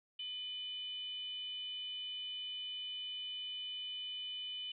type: tone with frequency modulation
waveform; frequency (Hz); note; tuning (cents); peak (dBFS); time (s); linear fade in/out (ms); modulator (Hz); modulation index
sine; 3000; F#7; +23; -40; 0.19-4.72; 5; 563; 0.42
effects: none